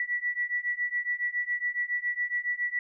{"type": "beating tone pair", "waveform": "sine", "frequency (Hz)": [1947, 1954.2], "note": ["B6", "B6"], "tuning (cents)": [-25, -19], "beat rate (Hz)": 7.2, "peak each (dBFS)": [-31, -30], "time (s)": [0, 2.79], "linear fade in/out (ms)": 2, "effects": []}